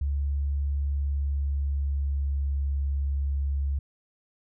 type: tone with pitch glide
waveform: sine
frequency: 70.6 to 69.67 Hz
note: C#2 to C#2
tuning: +32 to +9 cents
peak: -24 dBFS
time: 0.01-3.79 s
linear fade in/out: 5 ms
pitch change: -23 cents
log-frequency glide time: 0.79-2.51 s
effects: none